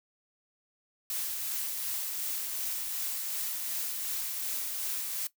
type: noise with tremolo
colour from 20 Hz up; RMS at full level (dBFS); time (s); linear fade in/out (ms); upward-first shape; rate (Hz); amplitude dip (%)
blue; -33; 1.1-5.27; 2; triangle; 2.7; 30
effects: noise-tail reverb RT60 0.1 s tail -17 dB re dry